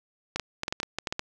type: clicks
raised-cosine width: 0.2 ms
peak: -12 dBFS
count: 11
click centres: 0.36 / 0.397 / 0.634 / 0.681 / 0.725 / 0.801 / 0.831 / 0.986 / 1.072 / 1.125 / 1.194 s
effects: none